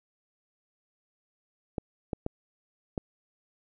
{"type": "clicks", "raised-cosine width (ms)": 2, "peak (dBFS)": -17, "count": 4, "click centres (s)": [1.782, 2.132, 2.264, 2.978], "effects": []}